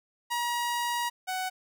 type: tone pair in turn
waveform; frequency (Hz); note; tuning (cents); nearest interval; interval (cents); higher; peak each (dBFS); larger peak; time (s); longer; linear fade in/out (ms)
sawtooth; 955 / 746.3; A#5 / F#5; +42 / +15; major third; 427; first; -24 / -26; first; 0.3-1.1 / 1.27-1.5; first; 20
effects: none